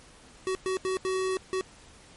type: tone bursts at uneven times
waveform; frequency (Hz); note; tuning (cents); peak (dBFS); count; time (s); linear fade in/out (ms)
square; 376.1; F#4; +28; -27; 5; 0.47-0.55 / 0.66-0.77 / 0.85-0.97 / 1.05-1.37 / 1.53-1.61; 0
effects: pink hiss -53 dBFS RMS until 2.16 s + MP3 48 kbps